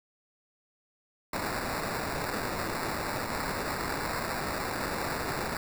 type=noise with sample-and-hold; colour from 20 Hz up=violet; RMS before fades=-33 dBFS; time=1.33-5.57 s; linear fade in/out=2 ms; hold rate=3150 Hz; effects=none